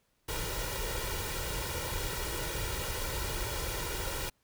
pink noise with comb filter, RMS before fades -35 dBFS, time 0.28-4.3 s, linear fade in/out 10 ms, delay 2.1 ms, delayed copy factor +0.7, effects pink hiss -74 dBFS RMS until 4.43 s

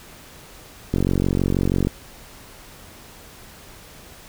click train, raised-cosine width 3 ms, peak -7 dBFS, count 44, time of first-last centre 0.94-1.871 s, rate 46.2 Hz, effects pink hiss -44 dBFS RMS until 4.28 s

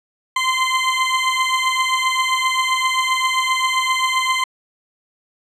20% pulse beating tone pair, 1035 / 1042.6 Hz, C6 / C6, -19 / -6 cents, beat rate 7.6 Hz, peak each -13 / -16 dBFS, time 0.36-4.44 s, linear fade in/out 5 ms, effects low-pass 8000 Hz 12 dB/octave

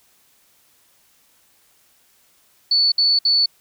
sine tone bursts, 4460 Hz, C#8, 10 cents sharp, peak -13 dBFS, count 3, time 2.71-3.46 s, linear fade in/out 5 ms, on 210 ms, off 60 ms, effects white hiss -58 dBFS RMS until 3.6 s

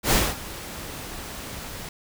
pink noise with ADSR envelope, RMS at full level -18 dBFS, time 0.03-1.89 s, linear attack 89 ms, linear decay 230 ms, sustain -18 dB, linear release 3 ms, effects none

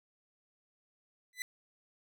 sawtooth tone with exponential growth, 2000 Hz, B6, 21 cents sharp, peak -28 dBFS, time 1.33-1.42 s, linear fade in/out 1 ms, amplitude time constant 19 ms, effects none

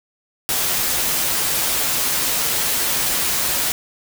white noise with comb filter, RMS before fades -20 dBFS, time 0.49-3.72 s, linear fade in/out 0 ms, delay 10 ms, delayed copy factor -0.55, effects none

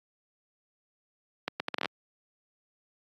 accelerating click train, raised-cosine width 0.3 ms, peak -13 dBFS, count 9, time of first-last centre 1.48-1.857 s, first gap 120 ms, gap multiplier 0.7, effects high-pass 200 Hz 12 dB/octave + AAC 32 kbps

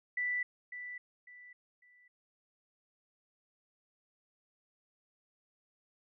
sine tone with echo, 1975.5 Hz, B6, in tune, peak -31 dBFS, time 0.17-0.43 s, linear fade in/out 5 ms, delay 550 ms, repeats 3, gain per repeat -10 dB, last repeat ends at 2.08 s, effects none

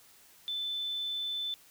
sine tone, 3520 Hz, A7, in tune, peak -32 dBFS, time 0.48-1.54 s, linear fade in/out 0 ms, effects white hiss -59 dBFS RMS until 1.7 s

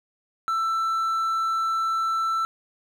triangle tone, 1331 Hz, E6, 16 cents sharp, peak -20 dBFS, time 0.48-2.45 s, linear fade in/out 0 ms, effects none

